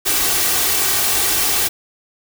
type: noise with comb filter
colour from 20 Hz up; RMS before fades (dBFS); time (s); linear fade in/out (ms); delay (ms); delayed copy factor
white; -17; 0.05-1.69; 20; 2.6; +0.55
effects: none